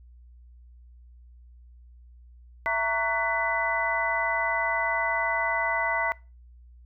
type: tone cluster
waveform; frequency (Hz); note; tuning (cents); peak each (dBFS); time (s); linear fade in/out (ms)
sine; 667 / 923 / 1126 / 1487 / 1998; E5 / A#5 / C#6 / F#6 / B6; +20 / -17 / +27 / +8 / +20; -31 / -30 / -33 / -32 / -27; 2.66-6.12; 0
effects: noise-tail reverb RT60 0.3 s tail -23 dB re dry + added 60 Hz sine -48 dBFS peak until 6.85 s